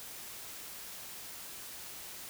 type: silence
effects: white hiss -46 dBFS RMS until 2.29 s